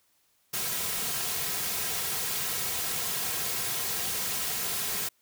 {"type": "noise with comb filter", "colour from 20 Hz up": "white", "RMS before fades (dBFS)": -31, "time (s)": [0.53, 5.09], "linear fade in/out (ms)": 10, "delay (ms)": 3.4, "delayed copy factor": -0.5, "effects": ["white hiss -69 dBFS RMS until 5.21 s"]}